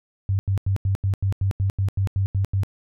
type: tone bursts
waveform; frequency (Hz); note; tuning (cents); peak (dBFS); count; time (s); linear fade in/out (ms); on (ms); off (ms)
sine; 97.4; G2; -11; -18; 13; 0.29-2.634; 0; 100; 87
effects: none